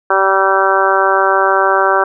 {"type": "harmonic tone", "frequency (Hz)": 193.1, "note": "G3", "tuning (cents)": -26, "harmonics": [2, 3, 4, 5, 6, 7, 8], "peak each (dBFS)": [-17, -17, -17, -17, -17, -17, -17], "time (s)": [0.1, 2.04], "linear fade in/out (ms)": 5, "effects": []}